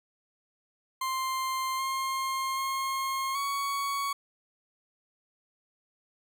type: tone with pitch steps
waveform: 40% pulse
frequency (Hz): 1050 / 1064 / 1073 / 1118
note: C6 / C6 / C6 / C#6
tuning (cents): +6 / +29 / +43 / +14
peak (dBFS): -28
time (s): 1.01-4.13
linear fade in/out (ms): 5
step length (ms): 780
effects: none